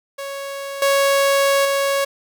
sawtooth tone with level steps, 554.4 Hz, C#5, in tune, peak -23 / -10 / -13 dBFS, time 0.18-2.05 s, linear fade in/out 10 ms, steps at 0.82 / 1.65 s, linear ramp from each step 2 ms, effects none

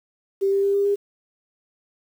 sine tone with pitch steps, 392 / 395 / 397.9 / 400.9 / 404 Hz, G4 / G4 / G4 / G4 / G#4, 0 / +13 / +26 / +39 / -48 cents, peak -17 dBFS, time 0.41-0.96 s, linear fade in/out 20 ms, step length 110 ms, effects 8-bit

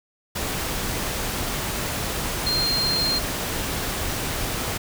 sine tone in noise, 4193 Hz, C8, 3 cents sharp, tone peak -21 dBFS, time 2.46-3.19 s, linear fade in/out 10 ms, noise pink, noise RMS -27 dBFS, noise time 0.35-4.78 s, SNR +3 dB, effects none

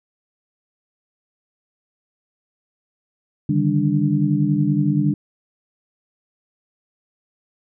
sine tone cluster, 144.1 / 154.8 / 198.6 / 293.8 Hz, D3 / D#3 / G3 / D4, -33 / -9 / +23 / +1 cents, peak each -21 dBFS, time 3.49-5.14 s, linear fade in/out 5 ms, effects none

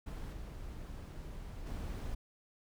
brown noise with level steps, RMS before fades -42 / -45 / -40 dBFS, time 0.06-2.15 s, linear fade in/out 10 ms, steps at 0.33 / 1.66 s, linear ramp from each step 2 ms, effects none

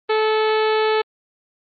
harmonic tone with a mistuned harmonic, 434.3 Hz, A4, 23 cents flat, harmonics 1 / 2 / 3 / 4 / 5 / 6 / 7 / 8 / 9 / 10, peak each -17 / -23 / -27 / -29 / -31 / -33 / -34 / -35 / -36 / -37 dBFS, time 0.09-1.02 s, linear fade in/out 10 ms, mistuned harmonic 5, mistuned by +29 cents, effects Opus 24 kbps

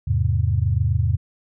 sine chord, E augmented, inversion none, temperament equal, 82.41 / 103.83 / 130.81 Hz, E2 / G#2 / B#2, 0 / 0 / 0 cents, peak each -21 / -20 / -23 dBFS, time 0.07-1.17 s, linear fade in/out 10 ms, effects none

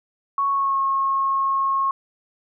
sine tone with pitch glide, 1108.7 to 1086.5 Hz, C#6 to C#6, 0 to -35 cents, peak -18 dBFS, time 0.38-1.91 s, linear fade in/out 2 ms, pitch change -35 cents, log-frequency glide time 0.49-0.79 s, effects none

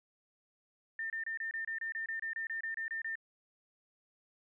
sine tone bursts, 1804 Hz, A6, 43 cents sharp, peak -35 dBFS, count 16, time 0.99-3.155 s, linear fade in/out 2 ms, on 110 ms, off 27 ms, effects none

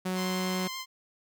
sawtooth tone, 185 Hz, F#3, in tune, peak -25 dBFS, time 0.05-0.68 s, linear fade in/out 10 ms
10% pulse tone with vibrato, 1046.5 Hz, C6, in tune, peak -27 dBFS, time 0.14-0.86 s, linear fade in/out 50 ms, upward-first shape triangle, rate 10 Hz, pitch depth 22 cents each way
effects none

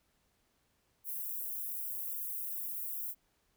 white high-pass noise, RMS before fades -39 dBFS, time 1.04-3.15 s, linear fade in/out 50 ms, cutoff 12000 Hz, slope 24 dB/octave, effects pink hiss -75 dBFS RMS until 3.56 s

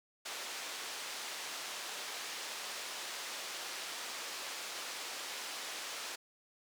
white band-pass noise, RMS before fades -43 dBFS, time 0.25-6.16 s, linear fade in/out 10 ms, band 410 to 5700 Hz, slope 12 dB/octave, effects none

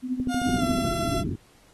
sine tone with tremolo, 253.8 Hz, B3, 47 cents sharp, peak -21 dBFS, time 0.02-0.86 s, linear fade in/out 50 ms, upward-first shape triangle, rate 12 Hz, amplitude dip 85%
click train, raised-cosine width 3 ms, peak -19 dBFS, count 10, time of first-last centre 0.2-0.852 s, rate 13.8 Hz
30% pulse tone with pitch glide, 712 to 676.7 Hz, F5 to E5, +33 to +45 cents, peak -25 dBFS, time 0.28-1.24 s, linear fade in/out 50 ms, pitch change -88 cents, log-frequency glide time 0.56-0.64 s
white low-pass noise, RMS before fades -29 dBFS, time 0.45-1.36 s, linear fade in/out 20 ms, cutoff 380 Hz, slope 96 dB/octave
effects pink hiss -58 dBFS RMS until 1.73 s + AAC 32 kbps

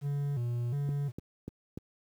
triangle tone with vibrato, 130.81 Hz, C3, in tune, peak -27 dBFS, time 0.01-1.12 s, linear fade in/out 50 ms, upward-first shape square, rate 1.4 Hz, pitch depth 150 cents each way
click train, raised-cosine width 3 ms, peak -25 dBFS, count 4, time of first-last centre 0.89-1.775 s, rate 3.39 Hz
effects high-pass 80 Hz 12 dB/octave + 10-bit

